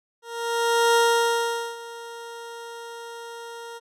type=tone with ADSR envelope; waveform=20% pulse; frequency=466.2 Hz; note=A#4; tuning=in tune; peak=-11 dBFS; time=0.22-3.8 s; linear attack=730 ms; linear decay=810 ms; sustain=-20 dB; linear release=31 ms; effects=low-pass 12000 Hz 12 dB/octave